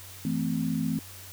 sine chord, A minor, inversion second, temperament equal with one note detuned, 164.81 / 220 / 259.2 Hz, E3 / A3 / C4, 0 / 0 / -16 cents, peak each -30 dBFS, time 0.25-0.99 s, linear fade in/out 2 ms, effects added 94 Hz sine -48 dBFS peak until 1.32 s + white hiss -46 dBFS RMS until 1.32 s

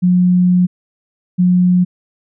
sine tone pair in turn, 180 / 180 Hz, F#3 / F#3, -47 / -47 cents, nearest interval unison, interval 0 cents, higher neither, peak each -8 dBFS, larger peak neither, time 0.02-0.67 / 1.38-1.85 s, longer first, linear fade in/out 20 ms, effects none

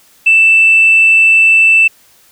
sine tone, 2654 Hz, E7, 11 cents sharp, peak -3 dBFS, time 0.26-1.88 s, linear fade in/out 10 ms, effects tanh soft clip ceiling 0 dBFS + white hiss -47 dBFS RMS until 2.31 s

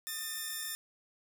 5% pulse tone pair together, 1244.5 / 1793.2 Hz, D#6 / A6, 0 / +32 cents, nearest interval tritone, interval 632 cents, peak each -36 / -26 dBFS, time 0.07-0.75 s, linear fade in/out 0 ms, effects none

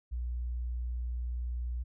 sine tone, 60.4 Hz, B1, 38 cents flat, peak -32 dBFS, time 0.11-1.84 s, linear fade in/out 20 ms, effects none

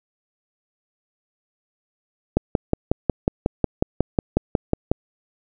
click train, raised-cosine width 2 ms, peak -3 dBFS, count 15, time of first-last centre 2.37-4.915 s, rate 5.5 Hz, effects none

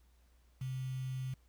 sine tone with quantisation, 130 Hz, C3, 11 cents flat, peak -36 dBFS, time 0.61-1.34 s, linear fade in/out 5 ms, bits 9, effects added 60 Hz sine -64 dBFS peak until 1.48 s + pink hiss -74 dBFS RMS until 1.48 s

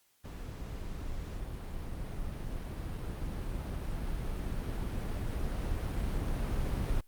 brown noise with level ramp, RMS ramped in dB -41 to -31 dBFS, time 0.24-7.01 s, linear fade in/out 10 ms, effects white hiss -70 dBFS RMS until 7.07 s + Opus 48 kbps

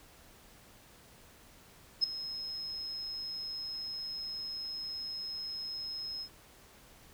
sine tone with ADSR envelope, 5150 Hz, E8, 41 cents flat, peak -21 dBFS, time 2.01-6.29 s, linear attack 28 ms, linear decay 4 ms, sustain -16 dB, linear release 75 ms, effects pink hiss -58 dBFS RMS until 7.13 s

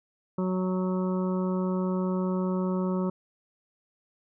harmonic tone, 185 Hz, F#3, in tune, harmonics 1 / 2 / 3 / 5 / 6 / 7, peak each -26 / -32 / -36 / -40 / -42 / -43 dBFS, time 0.38-3.1 s, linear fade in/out 5 ms, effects none

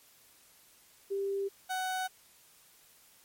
sine / 30% pulse tone pair in turn, 394.9 / 747.1 Hz, G4 / F#5, +13 / +17 cents, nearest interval major seventh, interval 1104 cents, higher second, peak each -30 / -29 dBFS, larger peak second, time 1.1-1.49 / 1.69-2.08 s, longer neither, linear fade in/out 20 ms, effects white hiss -61 dBFS RMS until 3.24 s + MP3 64 kbps

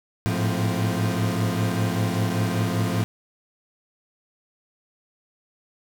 40% pulse tone cluster, 106.9 / 112 / 175.9 / 261.1 Hz, A2 / A2 / F3 / C4, -49 / +31 / +13 / -3 cents, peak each -25 / -26 / -26 / -30 dBFS, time 0.26-3.04 s, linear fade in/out 0 ms, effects none

